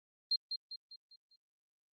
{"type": "tone with echo", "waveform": "sine", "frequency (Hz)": 4186, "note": "C8", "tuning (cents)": 0, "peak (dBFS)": -28, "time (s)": [0.31, 0.36], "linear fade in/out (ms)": 5, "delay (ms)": 200, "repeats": 5, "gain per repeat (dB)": -7, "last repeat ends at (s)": 1.36, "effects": ["Opus 24 kbps"]}